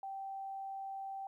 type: tone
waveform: sine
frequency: 779 Hz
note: G5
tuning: 11 cents flat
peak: -40 dBFS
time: 0.03-1.27 s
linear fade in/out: 2 ms
effects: 13-bit